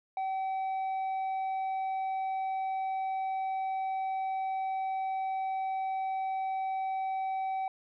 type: tone with tanh clipping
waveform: sine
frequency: 765 Hz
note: G5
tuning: 42 cents flat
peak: -31 dBFS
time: 0.17-7.68 s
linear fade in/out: 2 ms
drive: 4 dB
effects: none